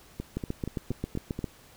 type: two click trains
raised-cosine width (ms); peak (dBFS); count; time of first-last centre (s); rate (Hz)
3; -20 / -17; 6 / 9; 0.2-1.39 / 0.37-1.442; 4.2 / 7.46
effects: pink hiss -55 dBFS RMS until 1.76 s